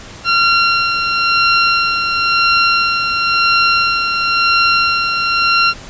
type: tone with tremolo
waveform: 20% pulse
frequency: 1375 Hz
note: F6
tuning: 27 cents flat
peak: -4 dBFS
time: 0.24-5.74 s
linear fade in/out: 50 ms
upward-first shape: sine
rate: 0.97 Hz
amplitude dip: 45%
effects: pink hiss -34 dBFS RMS until 5.89 s + resampled to 16000 Hz